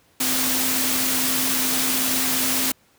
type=tone in noise; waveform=sine; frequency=259.5 Hz; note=C4; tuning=14 cents flat; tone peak=-29 dBFS; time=0.2-2.72 s; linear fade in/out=5 ms; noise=white; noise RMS=-22 dBFS; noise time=0.2-2.72 s; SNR=-10 dB; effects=pink hiss -59 dBFS RMS until 2.98 s + high-pass 80 Hz 12 dB/octave